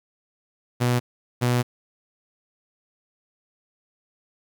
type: tone pair in turn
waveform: sawtooth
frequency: 122.5 / 122.5 Hz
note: B2 / B2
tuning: -14 / -14 cents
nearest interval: unison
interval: 0 cents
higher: neither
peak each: -15 dBFS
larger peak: neither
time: 0.8-1 / 1.41-1.63 s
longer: second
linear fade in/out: 20 ms
effects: 9-bit